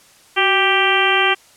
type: harmonic tone with a mistuned harmonic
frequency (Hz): 392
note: G4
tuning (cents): 0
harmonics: 1 / 2 / 3 / 4 / 5 / 6 / 7 / 8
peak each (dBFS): -21 / -21 / -21 / -21 / -21 / -21 / -21 / -21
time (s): 0.36-1.35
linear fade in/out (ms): 20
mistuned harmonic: 1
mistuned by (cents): -72
effects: white hiss -49 dBFS RMS until 1.56 s + low-pass 10000 Hz 12 dB/octave